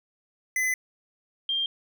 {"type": "tone pair in turn", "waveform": ["square", "sine"], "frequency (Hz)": [2022, 3190], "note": ["B6", "G7"], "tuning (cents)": [40, 30], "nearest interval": "minor sixth", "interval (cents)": 790, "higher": "second", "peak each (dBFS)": -24, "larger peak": "neither", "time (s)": [[0.56, 0.74], [1.49, 1.66]], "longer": "first", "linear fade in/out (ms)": 2, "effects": []}